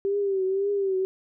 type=tone with vibrato; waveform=sine; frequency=390.9 Hz; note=G4; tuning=5 cents flat; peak=-22 dBFS; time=0.05-1.05 s; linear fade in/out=0 ms; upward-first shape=triangle; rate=1.9 Hz; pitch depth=79 cents each way; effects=none